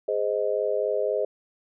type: chord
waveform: sine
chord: Ab major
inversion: none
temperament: just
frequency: 415.3 / 519.1 / 623 Hz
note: Ab4 / C5 / Eb5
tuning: 0 / -14 / +2 cents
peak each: -27 dBFS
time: 0.08-1.25 s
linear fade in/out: 5 ms
effects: none